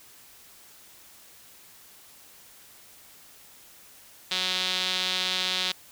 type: tone with band-pass filter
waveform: sawtooth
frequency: 184.5 Hz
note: F#3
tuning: 5 cents flat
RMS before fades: -28 dBFS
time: 4.31-5.72 s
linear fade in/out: 5 ms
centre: 3700 Hz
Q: 3.2
effects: white hiss -52 dBFS RMS until 5.91 s